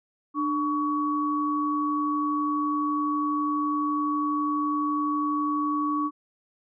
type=tone pair together; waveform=sine; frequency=298 / 1125 Hz; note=D4 / C#6; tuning=+25 / +25 cents; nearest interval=octave + major seventh; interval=2300 cents; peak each=-26 dBFS; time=0.34-6.11 s; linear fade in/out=50 ms; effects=none